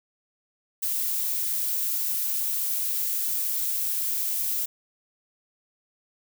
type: noise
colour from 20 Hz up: violet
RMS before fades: -27 dBFS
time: 0.82-4.66 s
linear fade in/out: 10 ms
effects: none